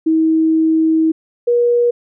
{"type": "tone pair in turn", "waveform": "sine", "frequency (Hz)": [320, 479.5], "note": ["D#4", "A#4"], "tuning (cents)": [49, 49], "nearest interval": "perfect fifth", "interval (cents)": 700, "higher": "second", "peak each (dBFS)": -10, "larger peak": "neither", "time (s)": [[0.06, 1.12], [1.47, 1.91]], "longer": "first", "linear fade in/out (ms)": 10, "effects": []}